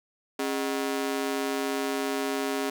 sawtooth ring-modulated tone, 341.9 Hz, F4, 37 cents flat, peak -20 dBFS, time 0.39-2.7 s, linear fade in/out 5 ms, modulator 69.7 Hz, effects none

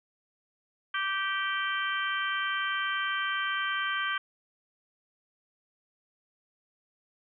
harmonic tone, 389.7 Hz, G4, 10 cents flat, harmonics 3 / 4 / 5 / 6 / 7 / 8, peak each -33 / -31 / -38 / -39 / -46 / -36 dBFS, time 0.94-4.18 s, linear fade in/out 5 ms, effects none

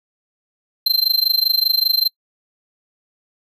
square tone with amplitude modulation, 4128 Hz, C8, 24 cents flat, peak -11 dBFS, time 0.86-2.08 s, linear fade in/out 5 ms, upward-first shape sine, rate 25.1 Hz, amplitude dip 95%, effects noise-tail reverb RT60 0.1 s tail -26 dB re dry

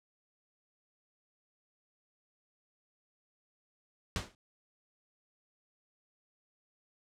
pink noise with exponential decay, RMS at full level -31 dBFS, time 4.16-4.35 s, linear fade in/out 1 ms, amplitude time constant 41 ms, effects low-pass 7000 Hz 12 dB/octave

